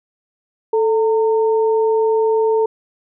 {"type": "tone pair together", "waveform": "sine", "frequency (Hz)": [440, 914.2], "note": ["A4", "A#5"], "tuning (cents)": [0, -34], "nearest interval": "octave + minor second", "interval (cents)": 1266, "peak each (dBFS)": [-13, -22], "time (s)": [0.73, 2.66], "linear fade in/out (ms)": 5, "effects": []}